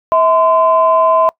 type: tone pair together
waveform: sine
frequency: 647 / 1027 Hz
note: E5 / C6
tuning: -32 / -33 cents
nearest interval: minor sixth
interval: 799 cents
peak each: -10 dBFS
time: 0.12-1.29 s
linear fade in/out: 0 ms
effects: noise-tail reverb RT60 0.1 s tail -23 dB re dry + tanh soft clip ceiling 0 dBFS